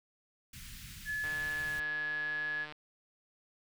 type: band-stop noise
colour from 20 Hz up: pink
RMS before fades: -48 dBFS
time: 0.53-1.8 s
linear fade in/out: 5 ms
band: 190 to 1700 Hz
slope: 24 dB/octave
type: tone with pitch glide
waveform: sine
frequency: 1712 to 1693.3 Hz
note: A6 to G#6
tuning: -48 to +33 cents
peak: -33 dBFS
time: 1.05-2.67 s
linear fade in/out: 50 ms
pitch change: -19 cents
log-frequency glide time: 1.59-1.73 s
type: click train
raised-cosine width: 0.3 ms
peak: -30 dBFS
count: 225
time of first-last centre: 1.24-2.723 s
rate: 151 Hz
effects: none